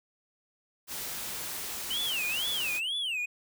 white noise, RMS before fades -37 dBFS, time 0.87-2.81 s, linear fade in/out 50 ms
triangle tone with vibrato, 2900 Hz, F#7, 35 cents flat, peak -28 dBFS, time 1.9-3.26 s, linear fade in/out 10 ms, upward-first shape sine, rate 2.1 Hz, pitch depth 300 cents each way
effects none

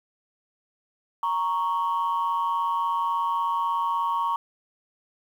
sine tone pair together, 932.6 / 1109 Hz, A#5 / C#6, +1 / 0 cents, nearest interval minor third, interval 299 cents, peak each -24 dBFS, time 1.23-4.36 s, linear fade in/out 2 ms, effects tanh soft clip ceiling -18 dBFS + 9-bit

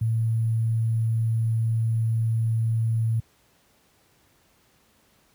sine tone with sample-and-hold, 113 Hz, A2, 47 cents sharp, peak -20 dBFS, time 0.01-3.2 s, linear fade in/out 5 ms, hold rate 11025 Hz, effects pink hiss -62 dBFS RMS until 5.34 s + high-pass 60 Hz 12 dB/octave

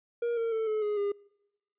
triangle tone with pitch steps, 472.3 / 458.1 / 444.2 / 430.9 / 417.9 / 405.3 Hz, A#4 / A#4 / A4 / A4 / G#4 / G#4, +23 / -30 / +16 / -36 / +11 / -42 cents, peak -25 dBFS, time 0.22-1.12 s, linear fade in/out 5 ms, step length 150 ms, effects noise-tail reverb RT60 0.9 s tail -26 dB re dry + resampled to 8000 Hz

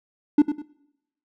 triangle tone with echo, 294.3 Hz, D4, 4 cents sharp, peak -8 dBFS, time 0.38-0.42 s, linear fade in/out 5 ms, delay 100 ms, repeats 2, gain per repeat -10 dB, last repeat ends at 0.62 s, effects noise-tail reverb RT60 0.9 s tail -23 dB re dry + tanh soft clip ceiling -5 dBFS

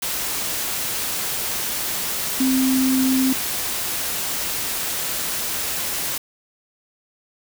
sine tone in noise, 261.6 Hz, C4, in tune, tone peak -16 dBFS, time 2.4-3.33 s, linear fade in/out 5 ms, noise white, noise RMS -25 dBFS, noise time 0.02-6.18 s, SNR +6 dB, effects none

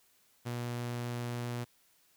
sawtooth tone, 120.5 Hz, B2, 42 cents flat, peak -31 dBFS, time 0.45-1.65 s, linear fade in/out 20 ms, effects white hiss -68 dBFS RMS until 2.16 s

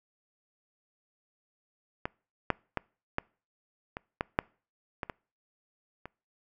clicks, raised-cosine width 0.5 ms, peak -16 / -9 / -14 / -13 / -21 / -13 / -8 / -18 / -20 / -26 dBFS, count 10, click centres 2.055 / 2.503 / 2.773 / 3.184 / 3.969 / 4.209 / 4.389 / 5.032 / 5.098 / 6.056 s, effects noise-tail reverb RT60 0.4 s tail -26 dB re dry

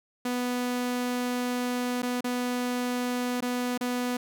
sawtooth tone with dropouts, 246.9 Hz, B3, in tune, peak -23 dBFS, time 0.25-4.17 s, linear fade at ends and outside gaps 5 ms, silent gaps 2.021-2.029 / 2.208-2.242 / 3.407-3.423 / 3.777-3.809 s, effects none

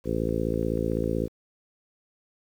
harmonic tone, 55.9 Hz, A1, 28 cents sharp, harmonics 1 / 2 / 3 / 4 / 5 / 6 / 7 / 8 / 9, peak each -33 / -33 / -33 / -33 / -33 / -33 / -33 / -33 / -33 dBFS, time 0.04-1.29 s, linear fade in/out 50 ms
clicks, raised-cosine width 0.5 ms, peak -36 dBFS, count 7, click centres 0.291 / 0.54 / 0.628 / 0.776 / 0.919 / 0.971 / 1.039 s
effects 9-bit

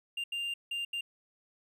triangle tone bursts at uneven times, 2794 Hz, F7, in tune, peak -31 dBFS, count 4, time 0.17-0.24 / 0.32-0.54 / 0.71-0.85 / 0.93-1.01 s, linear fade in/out 5 ms, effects none

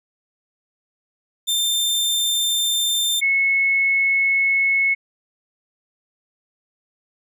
sawtooth / sine tone pair in turn, 3587 / 2192 Hz, A7 / C#7, +33 / -20 cents, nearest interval major sixth, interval 853 cents, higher first, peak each -15 / -15 dBFS, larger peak neither, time 1.47-3.21 / 3.21-4.95 s, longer neither, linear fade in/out 20 ms, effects none

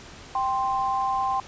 sine tone pair together, 784 / 1046.5 Hz, G5 / C6, 0 / 0 cents, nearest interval perfect fourth, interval 500 cents, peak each -25 dBFS, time 0.35-1.4 s, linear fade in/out 2 ms, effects pink hiss -44 dBFS RMS until 1.47 s + resampled to 16000 Hz

